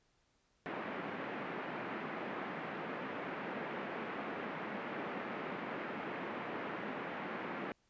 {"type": "band-pass noise", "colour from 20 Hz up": "pink", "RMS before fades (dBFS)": -42, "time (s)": [0.66, 7.72], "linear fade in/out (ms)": 0, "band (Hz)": [190, 2300], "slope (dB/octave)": 24, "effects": ["pink hiss -75 dBFS RMS until 7.89 s", "resampled to 16000 Hz"]}